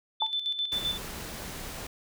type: tone with tremolo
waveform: sine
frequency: 3520 Hz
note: A7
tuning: in tune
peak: -26 dBFS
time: 0.2-0.98 s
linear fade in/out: 10 ms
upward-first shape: square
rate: 7.7 Hz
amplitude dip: 60%
type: tone with exponential decay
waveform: sine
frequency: 880 Hz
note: A5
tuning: in tune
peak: -22 dBFS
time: 0.22-0.31 s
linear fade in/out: 1 ms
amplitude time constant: 19 ms
type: noise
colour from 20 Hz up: pink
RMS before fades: -39 dBFS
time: 0.72-1.87 s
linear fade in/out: 5 ms
effects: none

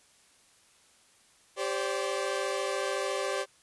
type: chord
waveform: sawtooth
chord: G suspended fourth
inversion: none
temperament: equal with one note detuned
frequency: 392 / 523.3 / 577.2 Hz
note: G4 / C5 / D5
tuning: 0 / 0 / -30 cents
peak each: -30 dBFS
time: 1.56-3.46 s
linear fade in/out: 50 ms
effects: white hiss -62 dBFS RMS until 3.62 s + resampled to 24000 Hz

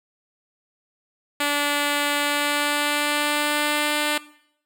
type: tone with pitch glide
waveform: 5% pulse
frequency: 290 to 298 Hz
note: D4 to D4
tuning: -22 to +25 cents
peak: -9 dBFS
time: 1.4-4.18 s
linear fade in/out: 5 ms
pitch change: +47 cents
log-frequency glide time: 2.18-4.03 s
effects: noise-tail reverb RT60 0.7 s tail -19 dB re dry

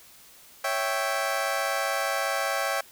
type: chord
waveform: 20% pulse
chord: C# diminished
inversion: none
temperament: equal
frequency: 554.4 / 659.3 / 784 Hz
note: C#5 / E5 / G5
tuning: 0 / 0 / 0 cents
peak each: -25 dBFS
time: 0.64-2.81 s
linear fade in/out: 5 ms
effects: white hiss -52 dBFS RMS until 2.91 s

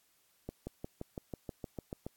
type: accelerating click train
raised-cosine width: 2 ms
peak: -26 dBFS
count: 11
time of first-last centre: 0.49-2.065 s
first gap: 180 ms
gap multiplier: 0.97
effects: white hiss -71 dBFS RMS until 2.16 s + AAC 64 kbps

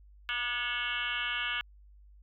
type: tone with frequency modulation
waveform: sine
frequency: 2200 Hz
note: C#7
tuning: 14 cents flat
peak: -30 dBFS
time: 0.29-1.61 s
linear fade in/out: 0 ms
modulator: 249 Hz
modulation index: 3.9
effects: added 50 Hz sine -53 dBFS peak until 2.22 s

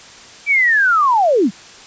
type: linear sweep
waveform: sine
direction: down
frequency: 2349 to 164.81 Hz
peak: -10 dBFS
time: 0.46-1.51 s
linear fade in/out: 50 ms
effects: white hiss -39 dBFS RMS until 1.86 s + resampled to 16000 Hz

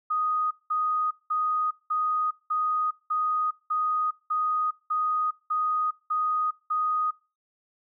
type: tone bursts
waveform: sine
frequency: 1244.5 Hz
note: D#6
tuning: in tune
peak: -23 dBFS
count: 12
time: 0.1-7.11 s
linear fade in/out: 10 ms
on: 410 ms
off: 190 ms
effects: noise-tail reverb RT60 0.3 s tail -22 dB re dry

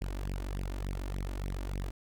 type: tone with flanger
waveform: sawtooth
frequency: 47.24 Hz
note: F#1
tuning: 37 cents sharp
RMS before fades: -36 dBFS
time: 0.01-1.91 s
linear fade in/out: 10 ms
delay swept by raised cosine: 0.36 to 3.46 ms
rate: 3.4 Hz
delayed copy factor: +1
effects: none

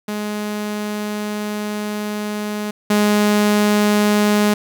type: tone pair in turn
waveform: sawtooth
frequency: 209.5 / 208.4 Hz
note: G#3 / G#3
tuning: +15 / +6 cents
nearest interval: unison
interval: 9 cents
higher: first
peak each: -18 / -9 dBFS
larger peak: second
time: 0.08-2.71 / 2.9-4.54 s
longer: first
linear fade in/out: 5 ms
effects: 8-bit

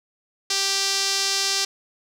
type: tone with band-pass filter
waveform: sawtooth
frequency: 392 Hz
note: G4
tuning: in tune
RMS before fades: -23 dBFS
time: 0.5-1.65 s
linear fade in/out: 5 ms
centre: 5200 Hz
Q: 2.3
effects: none

